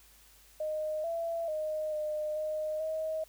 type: tone with pitch steps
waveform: sine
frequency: 617 / 669 / 618 / 609 / 617 / 632 Hz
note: D#5 / E5 / D#5 / D#5 / D#5 / D#5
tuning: -15 / +25 / -12 / -37 / -15 / +27 cents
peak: -31 dBFS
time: 0.6-3.24 s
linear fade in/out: 5 ms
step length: 440 ms
effects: added 51 Hz sine -63 dBFS peak until 3.28 s + white hiss -60 dBFS RMS until 3.28 s